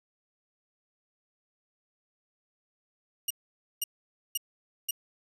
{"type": "tone bursts", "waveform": "5% pulse", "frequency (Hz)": 2859, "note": "F7", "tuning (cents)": 40, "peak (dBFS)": -18, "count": 4, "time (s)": [3.28, 4.91], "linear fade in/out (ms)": 5, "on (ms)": 25, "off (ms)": 510, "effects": ["resampled to 32000 Hz"]}